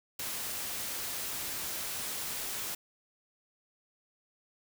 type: noise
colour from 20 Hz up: white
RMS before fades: -37 dBFS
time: 0.19-2.75 s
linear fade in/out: 5 ms
effects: none